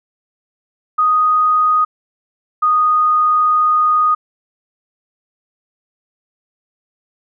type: tone pair in turn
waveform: sine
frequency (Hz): 1244.5 / 1237.3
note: D#6 / D#6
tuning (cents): 0 / -10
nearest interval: unison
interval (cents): 10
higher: first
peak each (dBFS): -10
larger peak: neither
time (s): 0.98-1.85 / 2.62-4.15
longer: second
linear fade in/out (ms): 10
effects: none